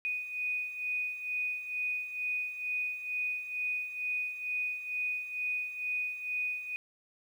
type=beating tone pair; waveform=sine; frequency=2482 / 2484.2 Hz; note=D#7 / D#7; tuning=-5 / -3 cents; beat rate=2.2 Hz; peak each=-39 / -33 dBFS; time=0.05-6.76 s; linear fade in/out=0 ms; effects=10-bit